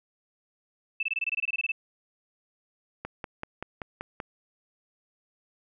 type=tone bursts; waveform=sine; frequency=2637 Hz; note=E7; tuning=in tune; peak=-25 dBFS; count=14; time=1-1.719 s; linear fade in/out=5 ms; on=30 ms; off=23 ms
type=click train; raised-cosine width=0.5 ms; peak=-19 dBFS; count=7; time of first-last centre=3.05-4.202 s; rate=5.21 Hz
effects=none